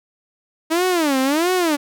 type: tone with vibrato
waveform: sawtooth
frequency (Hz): 311.1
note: D#4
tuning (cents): 0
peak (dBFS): -12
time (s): 0.7-1.77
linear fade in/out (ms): 20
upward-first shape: sine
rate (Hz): 1.5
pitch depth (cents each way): 300
effects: none